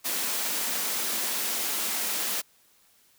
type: high-pass noise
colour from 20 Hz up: white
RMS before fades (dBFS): -29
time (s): 0.04-2.42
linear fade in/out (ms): 20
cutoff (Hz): 180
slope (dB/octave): 96
effects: white hiss -62 dBFS RMS until 3.18 s